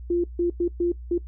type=tone bursts at uneven times; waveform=sine; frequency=347.2 Hz; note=F4; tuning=10 cents flat; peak=-19 dBFS; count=5; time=0.1-0.24 / 0.39-0.5 / 0.6-0.68 / 0.8-0.92 / 1.11-1.18 s; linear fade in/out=5 ms; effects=noise-tail reverb RT60 0.1 s tail -19 dB re dry + added 60 Hz sine -35 dBFS peak until 1.27 s